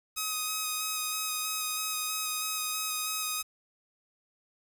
5% pulse tone with vibrato, 1260 Hz, D#6, 21 cents sharp, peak -19 dBFS, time 0.16-3.43 s, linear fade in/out 20 ms, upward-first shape square, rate 3.1 Hz, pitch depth 12 cents each way, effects 8-bit

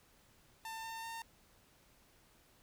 sawtooth tone with pitch steps, 896 / 903.8 / 911.7 Hz, A5 / A5 / A#5, +31 / +46 / -39 cents, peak -39 dBFS, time 0.65-1.22 s, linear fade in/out 2 ms, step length 190 ms, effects pink hiss -67 dBFS RMS until 2.62 s

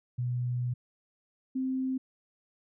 sine tone pair in turn, 123.2 / 261.1 Hz, B2 / C4, -4 / -3 cents, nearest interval octave + minor second, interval 1301 cents, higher second, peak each -28 dBFS, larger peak neither, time 0.18-0.74 / 1.55-1.98 s, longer first, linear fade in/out 10 ms, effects none

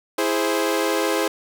sawtooth chord, E augmented, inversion none, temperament equal, 329.6 / 415.3 / 523.3 Hz, E4 / G#4 / B#4, 0 / 0 / 0 cents, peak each -20 dBFS, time 0.18-1.28 s, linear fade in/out 5 ms, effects none

